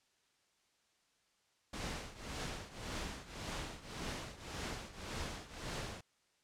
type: noise with tremolo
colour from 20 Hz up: pink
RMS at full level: -40 dBFS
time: 1.73-6.01 s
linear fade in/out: 5 ms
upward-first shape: triangle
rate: 1.8 Hz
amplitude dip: 85%
effects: white hiss -75 dBFS RMS until 6.43 s + low-pass 7000 Hz 12 dB/octave